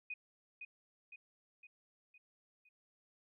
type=tone with echo; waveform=sine; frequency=2489 Hz; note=D#7; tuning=in tune; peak=-40 dBFS; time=0.1-0.14 s; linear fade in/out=5 ms; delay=510 ms; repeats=5; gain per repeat=-5 dB; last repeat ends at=2.69 s; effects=none